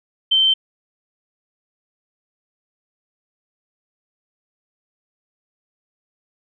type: tone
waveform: sine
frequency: 3107 Hz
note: G7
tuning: 16 cents flat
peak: -12 dBFS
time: 0.31-0.54 s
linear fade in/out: 10 ms
effects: none